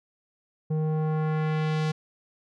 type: tone with low-pass filter sweep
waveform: square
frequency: 155.56 Hz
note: D#3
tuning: in tune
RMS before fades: -26 dBFS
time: 0.7-1.92 s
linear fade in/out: 10 ms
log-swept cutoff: 440 to 5500 Hz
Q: 0.94
effects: none